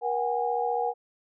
sine tone cluster, 477.8 / 743 / 818 Hz, A#4 / F#5 / G#5, +43 / +7 / -26 cents, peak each -29 dBFS, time 0.01-0.94 s, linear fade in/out 50 ms, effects none

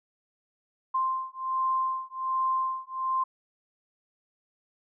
sine beating tone pair, 1046.5 / 1047.8 Hz, C6 / C6, 0 / +2 cents, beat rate 1.3 Hz, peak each -29 dBFS, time 0.94-3.24 s, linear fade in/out 10 ms, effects none

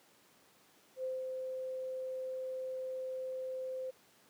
sine tone with ADSR envelope, 518 Hz, C5, 17 cents flat, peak -34 dBFS, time 0.96-3.91 s, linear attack 77 ms, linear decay 190 ms, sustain -3 dB, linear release 13 ms, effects pink hiss -65 dBFS RMS until 4.29 s + high-pass 200 Hz 12 dB/octave

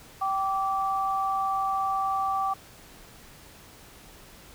sine tone pair together, 776.2 / 1163 Hz, G5 / D6, -17 / -17 cents, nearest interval perfect fifth, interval 700 cents, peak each -27 dBFS, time 0.21-2.54 s, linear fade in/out 10 ms, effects pink hiss -50 dBFS RMS until 4.54 s

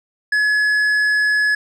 sine tone with tanh clipping, 1698 Hz, G#6, 38 cents sharp, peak -15 dBFS, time 0.32-1.55 s, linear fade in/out 5 ms, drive 7 dB, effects none

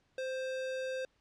sine tone with sample-and-hold, 520 Hz, C5, 11 cents flat, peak -34 dBFS, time 0.18-1.05 s, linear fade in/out 2 ms, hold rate 2100 Hz, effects pink hiss -73 dBFS RMS until 1.2 s + low-pass 5000 Hz 12 dB/octave

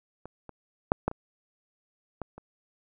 clicks, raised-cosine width 1 ms, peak -27 / -28 / -6 / -11 / -24 / -20 / -30 dBFS, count 7, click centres 0.256 / 0.493 / 0.919 / 1.08 / 1.114 / 2.217 / 2.38 s, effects none

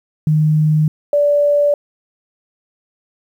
sine tone pair in turn, 153.9 / 581 Hz, D#3 / D5, -19 / -19 cents, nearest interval octave + major seventh, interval 2300 cents, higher second, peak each -10 dBFS, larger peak neither, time 0.27-0.88 / 1.13-1.74 s, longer neither, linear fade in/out 2 ms, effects 8-bit

